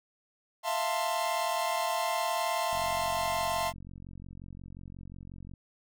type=chord; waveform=45% pulse; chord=F major seventh; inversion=third; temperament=equal with one note detuned; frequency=659.3 / 698.5 / 889.7 / 1046.5 Hz; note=E5 / F5 / A5 / C6; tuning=0 / 0 / +19 / 0 cents; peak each=-34 dBFS; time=0.63-3.73 s; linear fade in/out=50 ms
type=click train; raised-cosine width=5 ms; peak=-34 dBFS; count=129; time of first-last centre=2.73-5.537 s; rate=45.6 Hz
effects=none